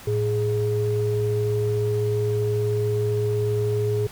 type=tone pair together; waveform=sine; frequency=110.55 / 417.4 Hz; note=A2 / G#4; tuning=+9 / +9 cents; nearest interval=octave + major seventh; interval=2300 cents; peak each=-22 dBFS; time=0.07-4.07 s; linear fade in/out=5 ms; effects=tanh soft clip ceiling -13 dBFS + pink hiss -43 dBFS RMS until 4.11 s